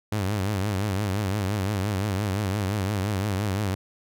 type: tone with vibrato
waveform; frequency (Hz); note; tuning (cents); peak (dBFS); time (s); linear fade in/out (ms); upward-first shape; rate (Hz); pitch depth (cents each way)
sawtooth; 100; G2; +35; -20; 0.12-3.75; 5; triangle; 5.8; 150
effects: none